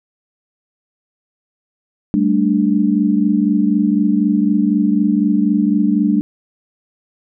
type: chord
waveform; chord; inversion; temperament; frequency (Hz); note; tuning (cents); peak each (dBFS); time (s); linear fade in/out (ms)
sine; G suspended second; none; equal; 196 / 220 / 293.7; G3 / A3 / D4; 0 / 0 / 0; -16; 2.14-6.21; 0
effects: none